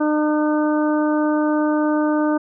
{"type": "harmonic tone", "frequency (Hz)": 302.8, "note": "D#4", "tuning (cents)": -47, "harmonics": [1, 2, 3, 4, 5], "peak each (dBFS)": [-17, -23, -27, -29, -31], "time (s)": [0, 2.38], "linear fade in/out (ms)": 10, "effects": []}